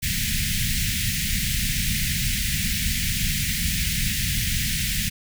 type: band-stop noise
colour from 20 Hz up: pink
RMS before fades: -24 dBFS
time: 0.02-5.1 s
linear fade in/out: 20 ms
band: 220 to 1800 Hz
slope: 48 dB/octave
effects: none